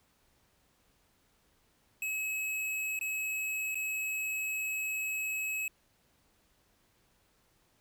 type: tone with dropouts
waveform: square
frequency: 2569 Hz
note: E7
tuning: 45 cents flat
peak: -33 dBFS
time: 2.02-5.68 s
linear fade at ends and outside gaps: 2 ms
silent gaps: 2.991-3.011 / 3.746-3.754 s
effects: pink hiss -70 dBFS RMS until 7.8 s